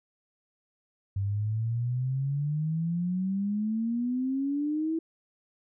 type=exponential sweep; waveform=sine; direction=up; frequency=97 to 328.4 Hz; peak=-26 dBFS; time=1.16-4.99 s; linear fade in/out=5 ms; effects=none